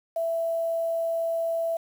sine tone with quantisation, 663 Hz, E5, 10 cents sharp, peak -24 dBFS, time 0.16-1.77 s, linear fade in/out 5 ms, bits 8, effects none

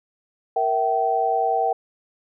sine chord, E diminished, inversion second, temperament equal with one note detuned, 466.2 / 659.3 / 769.6 Hz, Bb4 / E5 / G5, 0 / 0 / -32 cents, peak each -25 / -25 / -20 dBFS, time 0.56-1.73 s, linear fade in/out 5 ms, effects none

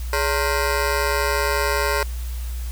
15% pulse ring-modulated tone, 493.9 Hz, B4, in tune, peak -10 dBFS, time 0.13-2.03 s, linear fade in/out 2 ms, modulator 75.5 Hz, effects added 60 Hz sine -25 dBFS peak until 2.71 s + white hiss -42 dBFS RMS until 2.71 s

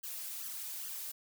blue noise with flanger, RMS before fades -42 dBFS, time 0.03-1.12 s, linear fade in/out 10 ms, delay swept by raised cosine 0.63 to 3.33 ms, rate 2.4 Hz, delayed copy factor +0.95, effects none

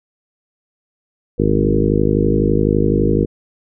harmonic tone with a mistuned harmonic, 51.91 Hz, G#1, in tune, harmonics 1 / 2 / 3 / 4 / 5 / 6 / 7 / 8 / 9, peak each -21 / -21 / -21 / -21 / -21 / -21 / -21 / -21 / -21 dBFS, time 1.38-3.26 s, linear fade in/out 20 ms, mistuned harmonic 3, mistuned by -17 cents, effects none

